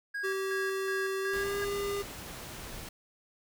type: tone with tremolo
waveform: triangle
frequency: 1641 Hz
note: G#6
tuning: 21 cents flat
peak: -31 dBFS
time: 0.14-1.65 s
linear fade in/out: 10 ms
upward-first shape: square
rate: 2.7 Hz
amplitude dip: 60%
type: tone with pitch glide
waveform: square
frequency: 385.2 to 402.5 Hz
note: G4 to G4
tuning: -30 to +46 cents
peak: -32 dBFS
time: 0.23-2.03 s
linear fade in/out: 20 ms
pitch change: +76 cents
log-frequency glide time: 1.21-1.57 s
type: noise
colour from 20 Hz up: pink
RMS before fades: -43 dBFS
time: 1.33-2.89 s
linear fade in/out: 5 ms
effects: none